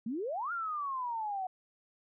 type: exponential two-way sweep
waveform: sine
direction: up then down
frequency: 210.1 to 1424 to 733 Hz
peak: -33 dBFS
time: 0.06-1.47 s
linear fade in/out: 5 ms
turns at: 0.52 s
effects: none